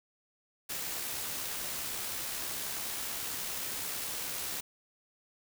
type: noise with amplitude modulation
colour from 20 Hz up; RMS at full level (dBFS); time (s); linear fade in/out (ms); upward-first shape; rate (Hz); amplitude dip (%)
white; -36; 0.69-4.61; 10; sine; 69.4; 25
effects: none